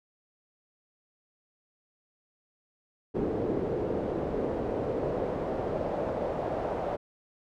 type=noise with band-pass filter sweep; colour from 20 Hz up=brown; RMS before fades=-31 dBFS; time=3.14-6.97 s; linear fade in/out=20 ms; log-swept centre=400 to 660 Hz; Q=2.4; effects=none